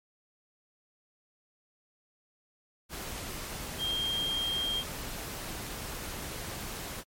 sine tone in noise, 3205 Hz, G7, 38 cents sharp, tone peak -29 dBFS, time 3.78-4.84 s, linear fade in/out 50 ms, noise pink, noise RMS -39 dBFS, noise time 2.89-7.04 s, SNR +7 dB, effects MP3 64 kbps

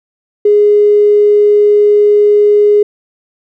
triangle tone with tanh clipping, 414.9 Hz, G#4, 2 cents flat, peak -4 dBFS, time 0.45-2.83 s, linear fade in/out 5 ms, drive 3 dB, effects none

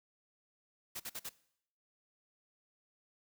white noise bursts, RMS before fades -42 dBFS, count 4, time 0.95-1.294 s, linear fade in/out 10 ms, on 50 ms, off 48 ms, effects noise-tail reverb RT60 0.7 s tail -20 dB re dry

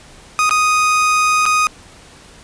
30% pulse tone with dropouts, 1244.5 Hz, D#6, in tune, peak -9 dBFS, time 0.39-1.67 s, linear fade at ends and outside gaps 0 ms, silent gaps 0.494-0.509 / 1.455-1.462 s, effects pink hiss -42 dBFS RMS until 2.43 s + resampled to 22050 Hz

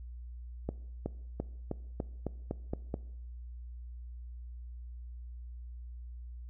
accelerating click train, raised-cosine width 2 ms, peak -20 dBFS, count 9, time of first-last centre 0.69-2.941 s, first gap 370 ms, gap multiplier 0.92, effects noise-tail reverb RT60 0.8 s tail -20 dB re dry + added 60 Hz sine -42 dBFS peak until 6.49 s

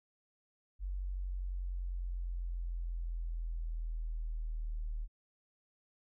sine exponential sweep, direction down, 47 to 38.4 Hz, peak -35 dBFS, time 0.79-5.08 s, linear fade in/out 50 ms, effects none

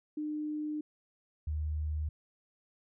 sine tone pair in turn, 302.4 / 76.43 Hz, D#4 / D#2, -49 / -30 cents, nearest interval 2 octaves, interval 2381 cents, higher first, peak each -33 / -31 dBFS, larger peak second, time 0.17-0.81 / 1.47-2.09 s, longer first, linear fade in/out 5 ms, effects none

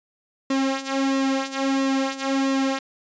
sawtooth tone with flanger, 269.8 Hz, C#4, 47 cents flat, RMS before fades -23 dBFS, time 0.5-2.79 s, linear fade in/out 5 ms, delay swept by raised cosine 1.3 to 3.7 ms, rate 1.5 Hz, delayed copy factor -0.7, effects resampled to 16000 Hz

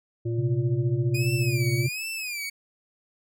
harmonic tone, 116.2 Hz, A#2, 5 cents flat, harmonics 1 / 3 / 5, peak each -26 / -30 / -44 dBFS, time 0.25-1.87 s, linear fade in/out 10 ms
sine tone with pitch glide, 130.81 to 132.64 Hz, C3 to C3, 0 to +24 cents, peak -24 dBFS, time 0.38-1.89 s, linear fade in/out 10 ms, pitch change +24 cents, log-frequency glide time 1.54-1.67 s
sawtooth tone with vibrato, 2445 Hz, D#7, 31 cents flat, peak -27 dBFS, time 1.14-2.5 s, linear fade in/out 10 ms, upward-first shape sine, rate 1.3 Hz, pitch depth 150 cents each way
effects none

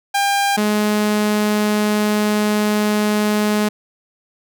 sawtooth tone pair in turn, 800 / 210.4 Hz, G5 / G#3, +35 / +23 cents, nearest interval octave + major seventh, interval 2312 cents, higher first, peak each -11 dBFS, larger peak neither, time 0.14-0.57 / 0.57-3.69 s, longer second, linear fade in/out 10 ms, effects none

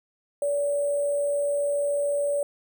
sine tone with sample-and-hold, 573 Hz, D5, 43 cents flat, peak -22 dBFS, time 0.42-2.43 s, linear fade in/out 2 ms, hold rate 8820 Hz, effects none

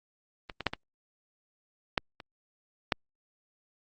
clicks, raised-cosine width 0.3 ms, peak -22 / -18 / -8 / -17 / -8 / -27 / -8 dBFS, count 7, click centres 0.498 / 0.607 / 0.667 / 0.735 / 1.978 / 2.202 / 2.922 s, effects Opus 32 kbps

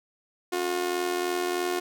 sawtooth tone with amplitude modulation, 359.1 Hz, F4, 48 cents sharp, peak -19 dBFS, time 0.52-1.8 s, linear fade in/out 10 ms, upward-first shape sine, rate 83.2 Hz, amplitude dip 65%, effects none

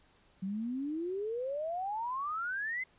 sine exponential sweep, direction up, 185 to 2093 Hz, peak -33 dBFS, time 0.42-2.84 s, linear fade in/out 10 ms, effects pink hiss -66 dBFS RMS until 2.98 s + resampled to 8000 Hz

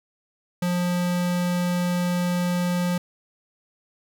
square tone, 177.2 Hz, F3, 25 cents sharp, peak -22 dBFS, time 0.62-2.98 s, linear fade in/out 5 ms, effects none

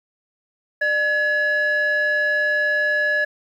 sine tone pair together, 599.6 / 1696 Hz, D5 / G#6, +36 / +36 cents, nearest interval octave + tritone, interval 1800 cents, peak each -22 / -16 dBFS, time 0.81-3.25 s, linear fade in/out 10 ms, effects tanh soft clip ceiling -14 dBFS + 9-bit

